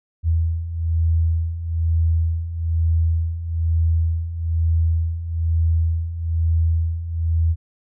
sine beating tone pair, 81.4 / 82.5 Hz, E2 / E2, -21 / +2 cents, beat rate 1.1 Hz, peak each -23 / -18 dBFS, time 0.23-7.56 s, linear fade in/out 50 ms, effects none

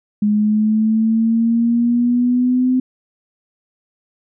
sine exponential sweep, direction up, 207.7 to 256.7 Hz, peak -12 dBFS, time 0.22-2.8 s, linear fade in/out 5 ms, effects none

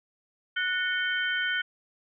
sine tone cluster, 1476 / 1819 / 2215 / 3099 Hz, F#6 / A#6 / C#7 / G7, -5 / -43 / -2 / -21 cents, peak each -27 / -35 / -36 / -33 dBFS, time 0.56-1.62 s, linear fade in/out 10 ms, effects none

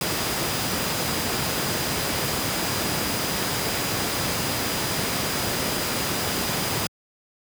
sine tone in noise, 4922 Hz, D#8, 20 cents flat, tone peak -35 dBFS, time 0.01-6.87 s, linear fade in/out 2 ms, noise pink, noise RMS -25 dBFS, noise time 0.01-6.87 s, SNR -13 dB, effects high-pass 100 Hz 12 dB/octave

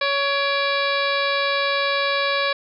harmonic tone with a mistuned harmonic, 560 Hz, C#5, 18 cents sharp, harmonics 1 / 2 / 3 / 4 / 5 / 6 / 7 / 8 / 9, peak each -24 / -25 / -26 / -26 / -37 / -32 / -28 / -33 / -37 dBFS, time 0.01-2.53 s, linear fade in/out 5 ms, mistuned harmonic 4, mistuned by +83 cents, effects none

